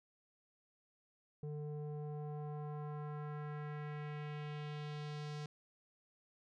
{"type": "tone with low-pass filter sweep", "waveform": "square", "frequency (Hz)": 149, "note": "D3", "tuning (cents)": 25, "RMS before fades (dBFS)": -44, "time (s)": [1.43, 5.46], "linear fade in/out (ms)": 2, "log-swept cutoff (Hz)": [420, 5400], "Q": 1.6, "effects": []}